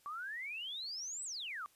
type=exponential two-way sweep; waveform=sine; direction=up then down; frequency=1129 to 8200 to 1129 Hz; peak=-40 dBFS; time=0.06-1.66 s; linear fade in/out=0 ms; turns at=1.24 s; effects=white hiss -69 dBFS RMS until 1.75 s + resampled to 32000 Hz